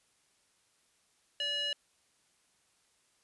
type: tone with band-pass filter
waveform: square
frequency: 578 Hz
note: D5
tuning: 28 cents flat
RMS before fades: -34 dBFS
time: 1.4-1.73 s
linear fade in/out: 2 ms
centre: 3100 Hz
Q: 5.1
effects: white hiss -71 dBFS RMS until 3.23 s + resampled to 24000 Hz